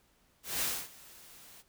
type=noise with ADSR envelope; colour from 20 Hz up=white; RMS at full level=-31 dBFS; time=0.43-1.63 s; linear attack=190 ms; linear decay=260 ms; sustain=-23 dB; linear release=30 ms; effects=pink hiss -69 dBFS RMS until 1.68 s